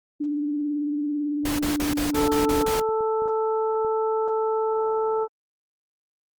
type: tone with vibrato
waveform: sine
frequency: 293.7 Hz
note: D4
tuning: in tune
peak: -23 dBFS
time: 0.2-2.65 s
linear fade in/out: 10 ms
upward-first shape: sine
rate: 18 Hz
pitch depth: 34 cents each way
type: noise bursts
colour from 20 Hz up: pink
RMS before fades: -29 dBFS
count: 8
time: 1.45-2.801 s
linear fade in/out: 5 ms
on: 140 ms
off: 33 ms
type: clicks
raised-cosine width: 2 ms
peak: -28 dBFS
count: 12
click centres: 1.551 / 2.033 / 2.063 / 2.265 / 2.66 / 2.695 / 2.814 / 2.89 / 3.008 / 3.221 / 3.258 / 3.848 s
type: harmonic tone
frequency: 440.2 Hz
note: A4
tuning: 1 cent sharp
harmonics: 1 / 2 / 3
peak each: -22 / -28 / -32 dBFS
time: 2.13-5.28 s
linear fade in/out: 50 ms
effects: Opus 24 kbps